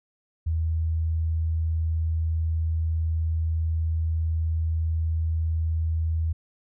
sine tone, 80.8 Hz, E2, 34 cents flat, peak -22 dBFS, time 0.46-6.33 s, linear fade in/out 10 ms, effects none

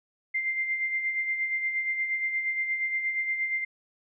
sine tone with tremolo, 2093 Hz, C7, in tune, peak -24 dBFS, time 0.34-3.65 s, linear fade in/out 10 ms, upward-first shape sine, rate 8.5 Hz, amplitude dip 50%, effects none

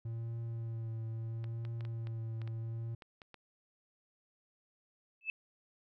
triangle tone with vibrato, 114.1 Hz, A#2, 37 cents flat, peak -35 dBFS, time 0.05-2.95 s, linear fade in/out 5 ms, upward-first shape triangle, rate 0.75 Hz, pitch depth 28 cents each way
clicks, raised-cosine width 0.3 ms, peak -35 dBFS, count 10, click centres 1.442 / 1.651 / 1.808 / 1.851 / 2.071 / 2.417 / 2.476 / 3.022 / 3.218 / 3.343 s
sine tone with exponential growth, 2620 Hz, E7, 11 cents flat, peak -29 dBFS, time 5.21-5.3 s, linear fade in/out 1 ms, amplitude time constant 18 ms
effects none

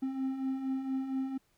triangle beating tone pair, 261.6 / 265.9 Hz, C4 / C4, 0 / +28 cents, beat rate 4.3 Hz, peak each -38 / -30 dBFS, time 0.02-1.38 s, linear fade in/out 10 ms, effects pink hiss -72 dBFS RMS until 1.57 s

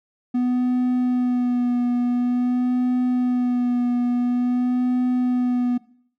triangle tone with vibrato, 246.9 Hz, B3, in tune, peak -16 dBFS, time 0.34-5.78 s, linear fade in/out 10 ms, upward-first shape sine, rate 0.48 Hz, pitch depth 23 cents each way, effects noise-tail reverb RT60 0.6 s tail -20 dB re dry

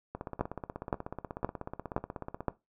two click trains, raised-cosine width 1 ms, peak -23 / -14 dBFS, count 38 / 5, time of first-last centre 0.15-2.406 / 0.41-2.483 s, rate 16.4 / 1.93 Hz, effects noise-tail reverb RT60 0.2 s tail -18 dB re dry

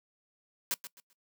white noise with echo, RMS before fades -31 dBFS, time 0.71-0.74 s, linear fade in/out 0 ms, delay 130 ms, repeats 3, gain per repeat -12 dB, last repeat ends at 1.13 s, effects noise-tail reverb RT60 0.1 s tail -21 dB re dry + high-pass 200 Hz 12 dB/octave

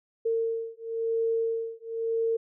sine beating tone pair, 454.5 / 455.47 Hz, A#4 / A#4, -44 / -40 cents, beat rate 0.97 Hz, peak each -29 dBFS, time 0.25-2.37 s, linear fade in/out 10 ms, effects none

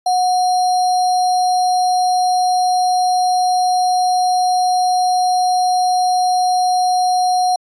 sine tone with sample-and-hold, 732 Hz, F#5, 19 cents flat, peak -12 dBFS, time 0.06-7.56 s, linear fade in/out 5 ms, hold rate 4900 Hz, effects resampled to 22050 Hz

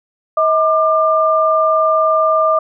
sine tone pair together, 636 / 1196.1 Hz, D#5 / D6, +38 / +31 cents, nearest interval major seventh, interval 1093 cents, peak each -13 dBFS, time 0.37-2.59 s, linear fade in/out 5 ms, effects none

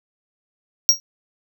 square tone with exponential decay, 5630 Hz, F8, 13 cents sharp, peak -6 dBFS, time 0.89-1 s, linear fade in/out 0 ms, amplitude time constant 23 ms, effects none

